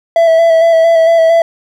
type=tone with vibrato; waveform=triangle; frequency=660 Hz; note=E5; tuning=2 cents sharp; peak=-3 dBFS; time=0.16-1.42 s; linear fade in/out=2 ms; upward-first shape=square; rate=4.4 Hz; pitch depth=21 cents each way; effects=none